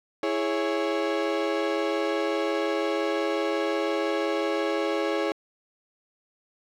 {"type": "chord", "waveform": "35% pulse", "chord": "C# minor", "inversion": "first", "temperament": "equal", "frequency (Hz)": [329.6, 415.3, 554.4], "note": ["E4", "G#4", "C#5"], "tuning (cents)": [0, 0, 0], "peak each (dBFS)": -27, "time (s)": [0.23, 5.32], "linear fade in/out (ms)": 2, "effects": ["low-pass 4000 Hz 12 dB/octave", "10-bit"]}